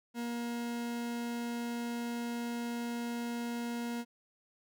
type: tone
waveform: 40% pulse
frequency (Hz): 236.7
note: A#3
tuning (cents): +27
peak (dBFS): -34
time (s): 0.14-4.05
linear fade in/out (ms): 50
effects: none